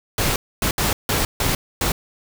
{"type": "noise bursts at uneven times", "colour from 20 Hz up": "pink", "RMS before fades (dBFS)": -20, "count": 6, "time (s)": [[0.18, 0.36], [0.62, 0.71], [0.78, 0.93], [1.09, 1.25], [1.4, 1.55], [1.81, 1.92]], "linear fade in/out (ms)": 2, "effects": []}